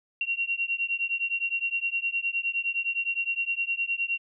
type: beating tone pair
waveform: sine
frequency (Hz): 2744 / 2753.7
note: F7 / F7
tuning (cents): -31 / -25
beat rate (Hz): 9.7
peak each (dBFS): -29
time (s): 0.21-4.18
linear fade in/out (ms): 2
effects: none